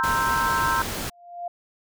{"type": "chord", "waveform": "sine", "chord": "C dominant seventh", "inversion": "third", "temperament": "equal", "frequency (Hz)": [932.3, 1046.5, 1318.5, 1568], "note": ["Bb5", "C6", "E6", "G6"], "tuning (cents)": [0, 0, 0, 0], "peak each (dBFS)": -26, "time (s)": [0, 0.82], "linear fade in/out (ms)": 0}
{"type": "noise", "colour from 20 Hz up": "pink", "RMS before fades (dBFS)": -30, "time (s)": [0.03, 1.1], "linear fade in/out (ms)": 10}
{"type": "tone with exponential growth", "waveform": "sine", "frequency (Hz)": 698.5, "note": "F5", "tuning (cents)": 0, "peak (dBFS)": -26, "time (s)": [0.97, 1.48], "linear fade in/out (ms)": 5, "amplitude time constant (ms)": 110}
{"effects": []}